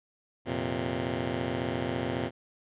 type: chord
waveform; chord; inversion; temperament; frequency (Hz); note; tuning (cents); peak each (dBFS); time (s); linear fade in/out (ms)
10% pulse; F suspended fourth; none; just; 87.31 / 116.41 / 130.96; F2 / Bb2 / C3; 0 / -2 / +2; -28 / -26 / -26; 0.45-2.31; 50
effects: resampled to 8000 Hz